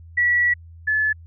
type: tone pair in turn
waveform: sine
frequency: 1940 / 1725.7 Hz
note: B6 / A6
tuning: -31 / -34 cents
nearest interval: major second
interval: 203 cents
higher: first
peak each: -15 / -17 dBFS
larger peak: first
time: 0.17-0.54 / 0.87-1.13 s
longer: first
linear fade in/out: 10 ms
effects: added 83 Hz sine -40 dBFS peak until 1.26 s